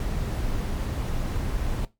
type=noise; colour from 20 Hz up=brown; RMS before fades=-27 dBFS; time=0-1.85 s; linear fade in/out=2 ms; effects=noise-tail reverb RT60 0.2 s tail -17 dB re dry + MP3 96 kbps